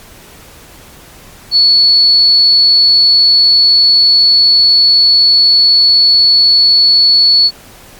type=tone; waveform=sine; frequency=4416 Hz; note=C#8; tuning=7 cents flat; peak=-4 dBFS; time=1.51-7.51 s; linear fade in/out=50 ms; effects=pink hiss -37 dBFS RMS until 7.99 s + MP3 96 kbps